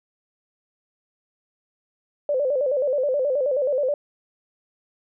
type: tone with vibrato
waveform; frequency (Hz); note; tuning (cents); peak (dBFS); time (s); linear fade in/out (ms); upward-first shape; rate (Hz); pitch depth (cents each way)
sine; 547; C#5; -23; -19; 2.29-3.94; 2; square; 9.4; 110
effects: none